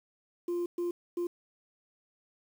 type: tone bursts at uneven times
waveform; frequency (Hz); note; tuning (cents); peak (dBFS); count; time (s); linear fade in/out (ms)
sine; 348.5; F4; -4; -27; 3; 0.48-0.66 / 0.78-0.91 / 1.17-1.27; 5
effects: tanh soft clip ceiling -28 dBFS + 9-bit